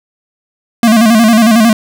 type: tone with vibrato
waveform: square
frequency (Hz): 224.7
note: A3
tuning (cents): +37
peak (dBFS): -5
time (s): 0.83-1.73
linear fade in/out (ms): 2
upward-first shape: square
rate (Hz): 11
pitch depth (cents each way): 74
effects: none